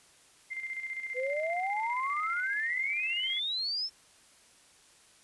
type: tone with tremolo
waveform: sine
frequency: 2093 Hz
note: C7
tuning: in tune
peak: -33 dBFS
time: 0.5-3.4 s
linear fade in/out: 20 ms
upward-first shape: square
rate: 15 Hz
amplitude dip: 55%
type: exponential sweep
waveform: sine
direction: up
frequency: 490 to 5400 Hz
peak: -30 dBFS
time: 1.14-3.9 s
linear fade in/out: 50 ms
effects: white hiss -60 dBFS RMS until 5.23 s + resampled to 24000 Hz